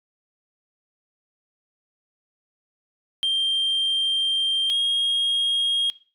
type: tone pair in turn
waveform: sine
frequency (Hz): 3173 / 3258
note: G7 / G#7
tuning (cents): +20 / -34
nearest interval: unison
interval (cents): 46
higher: second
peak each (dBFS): -17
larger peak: neither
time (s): 3.23-4.7 / 4.7-5.9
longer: first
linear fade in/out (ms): 0
effects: noise-tail reverb RT60 0.4 s tail -21 dB re dry + tanh soft clip ceiling -18 dBFS